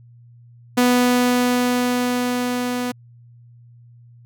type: tone with level ramp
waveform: sawtooth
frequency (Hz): 246.9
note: B3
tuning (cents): 0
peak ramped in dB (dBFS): -9 to -18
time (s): 0.77-2.92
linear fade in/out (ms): 10
effects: added 119 Hz sine -44 dBFS peak until 4.25 s